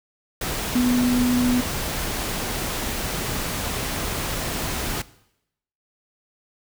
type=tone in noise; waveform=sine; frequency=246.9 Hz; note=B3; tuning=in tune; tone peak=-17 dBFS; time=0.75-1.61 s; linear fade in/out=5 ms; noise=pink; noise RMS=-27 dBFS; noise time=0.41-5.02 s; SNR=+7 dB; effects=noise-tail reverb RT60 0.8 s tail -19 dB re dry